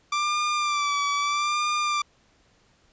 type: tone with vibrato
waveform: sawtooth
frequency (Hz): 1174.7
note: D6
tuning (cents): 0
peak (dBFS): -19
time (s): 0.12-2.02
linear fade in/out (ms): 5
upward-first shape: sine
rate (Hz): 0.79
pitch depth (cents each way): 45
effects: pink hiss -62 dBFS RMS until 2.92 s + resampled to 16000 Hz